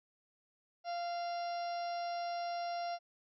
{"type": "harmonic tone", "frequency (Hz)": 693, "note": "F5", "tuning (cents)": -14, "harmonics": [1, 2, 3, 4, 5, 6, 7, 8], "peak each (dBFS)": [-36, -50, -54, -55, -60, -55, -56, -52], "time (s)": [0.84, 2.99], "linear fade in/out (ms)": 50, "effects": []}